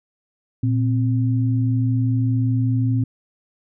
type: tone pair together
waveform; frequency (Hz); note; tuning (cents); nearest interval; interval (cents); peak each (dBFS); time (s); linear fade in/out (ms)
sine; 116.54 / 261.6; A#2 / C4; 0 / 0; octave + major second; 1400; -17 / -23; 0.63-3.04; 5
effects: none